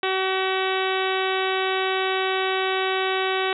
harmonic tone, 379.1 Hz, F#4, 42 cents sharp, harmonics 1 / 2 / 3 / 4 / 5 / 6 / 7 / 8 / 9 / 10, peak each -25 / -28 / -30 / -31 / -32 / -33 / -33 / -34 / -35 / -35 dBFS, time 0.03-3.53 s, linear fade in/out 2 ms, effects none

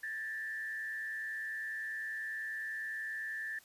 sine tone with frequency modulation, 1760 Hz, A6, in tune, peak -37 dBFS, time 0.03-3.59 s, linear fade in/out 5 ms, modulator 110 Hz, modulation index 0.65, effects white hiss -62 dBFS RMS until 3.64 s + resampled to 32000 Hz

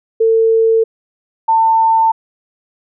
sine tone pair in turn, 450 / 896.9 Hz, A4 / A5, +39 / +33 cents, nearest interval octave, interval 1194 cents, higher second, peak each -8 dBFS, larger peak neither, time 0.2-0.84 / 1.48-2.12 s, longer neither, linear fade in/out 10 ms, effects none

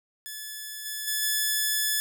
5% pulse tone with level steps, 1726 Hz, A6, 34 cents flat, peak -25 / -21 / -15 / -13 dBFS, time 0.26-2 s, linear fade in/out 0 ms, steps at 0.85 / 1.07 / 1.22 s, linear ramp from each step 10 ms, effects none

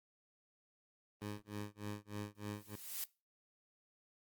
15% pulse tone with tremolo, 103.83 Hz, G#2, in tune, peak -34 dBFS, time 1.21-2.76 s, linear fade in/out 10 ms, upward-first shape sine, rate 3.3 Hz, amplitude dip 100%
blue noise with exponential growth, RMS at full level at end -39 dBFS, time 2.35-3.04 s, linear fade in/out 1 ms, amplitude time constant 150 ms
effects noise-tail reverb RT60 0.3 s tail -23 dB re dry + Opus 24 kbps

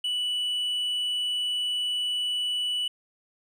triangle tone with tanh clipping, 2960 Hz, F#7, in tune, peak -26 dBFS, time 0.04-2.88 s, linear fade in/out 5 ms, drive 7 dB, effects none

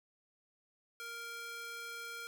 square tone with high-pass filter, 466.2 Hz, A#4, in tune, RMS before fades -45 dBFS, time 1-2.27 s, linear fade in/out 0 ms, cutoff 1300 Hz, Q 1.2, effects none

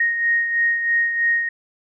sine beating tone pair, 1864.7 / 1867.8 Hz, A#6 / A#6, 0 / +3 cents, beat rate 3.1 Hz, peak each -17 / -26 dBFS, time 0-1.49 s, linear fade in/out 5 ms, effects none

